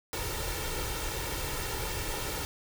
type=noise with comb filter; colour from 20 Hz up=pink; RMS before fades=-34 dBFS; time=0.13-2.45 s; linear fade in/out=0 ms; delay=2.2 ms; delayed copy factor=+0.65; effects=none